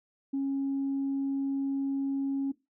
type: tone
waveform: sine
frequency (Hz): 274.1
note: C#4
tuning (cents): -19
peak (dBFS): -26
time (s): 0.33-2.52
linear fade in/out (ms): 10
effects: noise-tail reverb RT60 0.2 s tail -17 dB re dry + tanh soft clip ceiling -24 dBFS